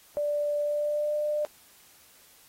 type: tone with pitch glide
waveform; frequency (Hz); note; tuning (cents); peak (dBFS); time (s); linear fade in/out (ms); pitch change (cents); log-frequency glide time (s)
sine; 587.3 to 597.9; D5 to D5; 0 to +31; -25; 0.17-1.45; 0; +31; 0.6-1.16
effects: white hiss -57 dBFS RMS until 2.48 s + AAC 48 kbps